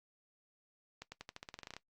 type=accelerating click train; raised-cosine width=0.2 ms; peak=-28 dBFS; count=14; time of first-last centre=1.02-1.766 s; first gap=100 ms; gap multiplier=0.9; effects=noise-tail reverb RT60 0.1 s tail -18 dB re dry + Opus 48 kbps